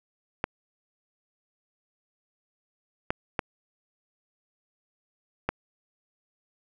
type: clicks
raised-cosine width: 0.5 ms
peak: -10 dBFS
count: 4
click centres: 0.441 / 3.105 / 3.392 / 5.49 s
effects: none